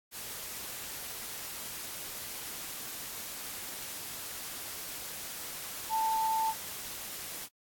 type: tone in noise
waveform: sine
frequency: 887 Hz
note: A5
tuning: 14 cents sharp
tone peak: -27 dBFS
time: 5.89-6.54 s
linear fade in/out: 50 ms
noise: white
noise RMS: -41 dBFS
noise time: 0.11-7.49 s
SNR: +11 dB
effects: AAC 64 kbps